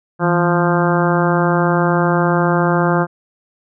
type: harmonic tone with a mistuned harmonic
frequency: 174.61 Hz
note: F3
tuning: in tune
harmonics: 1 / 2 / 3 / 4 / 5 / 6 / 7 / 8 / 9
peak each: -16 / -19 / -21 / -22 / -23 / -24 / -24 / -25 / -26 dBFS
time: 0.19-3.07 s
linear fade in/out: 50 ms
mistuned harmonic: 1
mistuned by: -89 cents
effects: none